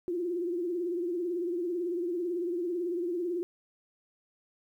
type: tone with vibrato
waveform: sine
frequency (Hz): 349.2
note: F4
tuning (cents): 0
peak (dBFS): -29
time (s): 0.08-3.43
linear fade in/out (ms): 0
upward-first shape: triangle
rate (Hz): 18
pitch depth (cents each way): 100
effects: 11-bit